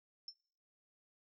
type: tone with exponential decay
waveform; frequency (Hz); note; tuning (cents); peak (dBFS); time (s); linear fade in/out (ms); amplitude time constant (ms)
sine; 5360; E8; +28; -40; 0.28-0.36; 2; 17
effects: noise-tail reverb RT60 0.6 s tail -24 dB re dry